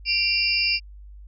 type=tone cluster; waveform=sine; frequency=2363 / 2761 / 4712 / 5110 Hz; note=D7 / F7 / D8 / D#8; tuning=+10 / -20 / +5 / +45 cents; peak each=-25 dBFS; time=0.05-0.8 s; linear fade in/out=50 ms; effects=added 50 Hz sine -40 dBFS peak until 1.27 s